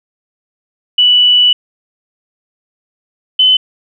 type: tone pair in turn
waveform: sine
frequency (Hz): 2960 / 3033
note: F#7 / F#7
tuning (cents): 0 / +42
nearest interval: unison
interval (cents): 42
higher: second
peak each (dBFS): -5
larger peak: neither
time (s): 0.98-1.53 / 3.39-3.57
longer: first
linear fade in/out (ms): 5
effects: none